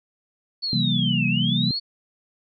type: linear two-way sweep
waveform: sine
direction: down then up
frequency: 4466 to 2509 to 4466 Hz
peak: -23 dBFS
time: 0.62-1.8 s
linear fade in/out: 20 ms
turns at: 1.27 s
type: chord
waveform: sine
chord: C dominant seventh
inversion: none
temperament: equal with one note detuned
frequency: 130.81 / 164.81 / 191.19 / 233.1 Hz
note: C3 / E3 / G3 / Bb3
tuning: 0 / 0 / -43 / 0 cents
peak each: -25 dBFS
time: 0.73-1.71 s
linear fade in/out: 2 ms
effects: MP3 64 kbps